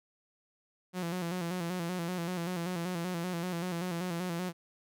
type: tone with vibrato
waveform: sawtooth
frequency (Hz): 175.5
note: F3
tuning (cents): +9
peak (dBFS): -29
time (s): 0.93-4.53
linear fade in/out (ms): 50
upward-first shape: square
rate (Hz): 5.2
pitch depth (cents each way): 67
effects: none